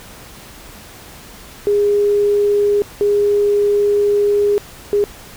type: tone bursts at uneven times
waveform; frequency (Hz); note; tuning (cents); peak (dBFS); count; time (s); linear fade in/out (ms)
sine; 410; G#4; -22; -11; 3; 1.67-2.82 / 3.01-4.58 / 4.93-5.04; 0
effects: pink hiss -38 dBFS RMS until 5.36 s

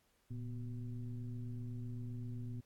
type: tone with frequency modulation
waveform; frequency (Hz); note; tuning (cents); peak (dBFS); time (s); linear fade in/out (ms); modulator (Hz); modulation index
sine; 116.1; A#2; -7; -40; 0.3-2.61; 10; 130; 0.83
effects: pink hiss -75 dBFS RMS until 2.65 s + AAC 64 kbps

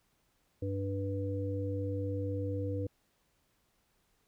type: harmonic tone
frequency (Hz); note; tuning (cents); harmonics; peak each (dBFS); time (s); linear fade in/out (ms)
98; G2; 0; 1 / 3 / 5; -34 / -39 / -38; 0.62-2.87; 5
effects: pink hiss -74 dBFS RMS until 4.27 s

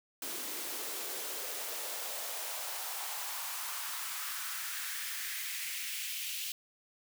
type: noise with high-pass filter sweep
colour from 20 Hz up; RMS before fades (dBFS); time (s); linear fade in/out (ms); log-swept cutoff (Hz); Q
white; -39; 0.22-6.52; 2; 280 to 2900; 2.2
effects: none

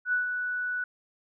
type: tone with ADSR envelope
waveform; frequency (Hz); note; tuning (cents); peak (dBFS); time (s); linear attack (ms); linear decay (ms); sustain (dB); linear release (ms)
sine; 1480; F#6; 0; -22; 0.05-0.84; 76; 130; -6; 3
effects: none

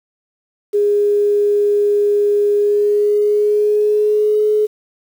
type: tone with pitch glide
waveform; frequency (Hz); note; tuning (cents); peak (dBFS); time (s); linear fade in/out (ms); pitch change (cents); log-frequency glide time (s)
sine; 411.7 to 424.7; G#4 to G#4; -15 to +39; -11; 0.73-4.67; 20; +54; 2.55-4.47
effects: 7-bit

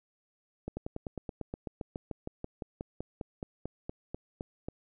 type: slowing click train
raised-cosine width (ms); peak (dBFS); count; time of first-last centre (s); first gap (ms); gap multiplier
2; -23; 25; 0.68-4.685; 90; 1.05
effects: none

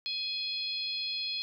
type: harmonic tone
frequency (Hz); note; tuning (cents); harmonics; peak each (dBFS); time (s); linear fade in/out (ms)
839; G#5; +17; 3 / 4 / 5 / 6; -41 / -37 / -34 / -44; 0.06-1.42; 0
effects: none

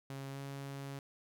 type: tone with pitch glide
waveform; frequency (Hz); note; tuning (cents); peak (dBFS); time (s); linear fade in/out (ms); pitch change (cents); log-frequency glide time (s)
sawtooth; 136.6 to 138.43; C#3 to C#3; -25 to -2; -38; 0.1-0.99; 2; +23; 0.29-0.4
effects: none

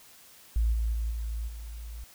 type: tone with level steps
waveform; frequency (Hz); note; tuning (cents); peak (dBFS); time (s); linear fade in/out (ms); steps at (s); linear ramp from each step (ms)
sine; 56.1; A1; +34; -22 / -25 / -27 / -30 / -37; 0.56-2.04; 0; 0.72 / 0.92 / 1.1 / 1.47; 20
effects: white hiss -54 dBFS RMS until 2.14 s

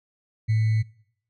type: tone with sample-and-hold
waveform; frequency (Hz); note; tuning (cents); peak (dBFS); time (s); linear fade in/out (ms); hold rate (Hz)
sine; 109.9; A2; -2; -18; 0.48-0.83; 20; 2100
effects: noise-tail reverb RT60 0.7 s tail -24 dB re dry + low-pass 4000 Hz 12 dB/octave

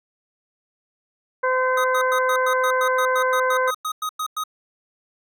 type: harmonic tone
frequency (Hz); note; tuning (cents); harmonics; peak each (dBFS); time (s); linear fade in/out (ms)
513; C5; -34; 1 / 2 / 3 / 4; -21 / -22 / -24 / -33; 1.43-3.71; 10
type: tone bursts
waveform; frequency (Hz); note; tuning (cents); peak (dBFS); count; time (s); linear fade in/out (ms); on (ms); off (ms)
square; 1255; D#6; +15; -24; 16; 1.77-4.438; 5; 73; 100
effects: none

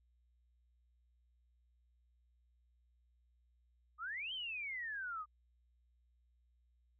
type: exponential two-way sweep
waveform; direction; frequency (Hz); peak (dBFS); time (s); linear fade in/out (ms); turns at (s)
sine; up then down; 1198 to 3193 to 1198; -40; 3.98-5.26; 50; 4.33
effects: added 60 Hz sine -70 dBFS peak until 6.99 s

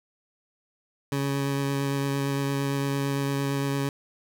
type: tone with vibrato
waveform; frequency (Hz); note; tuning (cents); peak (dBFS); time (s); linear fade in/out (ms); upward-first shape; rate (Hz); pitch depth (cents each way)
20% pulse; 139.1; C#3; +6; -20; 1.12-3.89; 2; sine; 8.8; 11
effects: none

